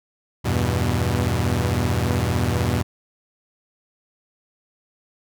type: chord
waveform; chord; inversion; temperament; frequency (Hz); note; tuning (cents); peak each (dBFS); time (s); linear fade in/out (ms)
sawtooth; E minor; none; equal with one note detuned; 82.41 / 98 / 121.98; E2 / G2 / B2; 0 / 0 / -21; -20 / -20 / -19; 0.44-2.83; 20
effects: none